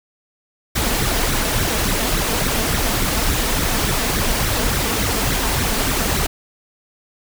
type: noise with flanger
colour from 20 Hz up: pink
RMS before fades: -19 dBFS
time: 0.75-6.27 s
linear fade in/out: 10 ms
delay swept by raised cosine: 0.5 to 4.6 ms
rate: 3.5 Hz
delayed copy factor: +0.6
effects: none